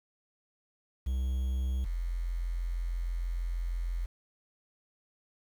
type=tone pair in turn; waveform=triangle / sine; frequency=64.5 / 43.13 Hz; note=C2 / F1; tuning=-24 / -21 cents; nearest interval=perfect fifth; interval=697 cents; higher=first; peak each=-26 / -30 dBFS; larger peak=first; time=1.06-1.85 / 1.85-4.06 s; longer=second; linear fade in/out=10 ms; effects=9-bit